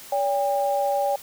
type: tone pair together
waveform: sine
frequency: 568.6 / 802 Hz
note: C#5 / G5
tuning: +44 / +39 cents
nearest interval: tritone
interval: 595 cents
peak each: -23 / -23 dBFS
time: 0.12-1.16 s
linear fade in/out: 5 ms
effects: white hiss -43 dBFS RMS until 1.22 s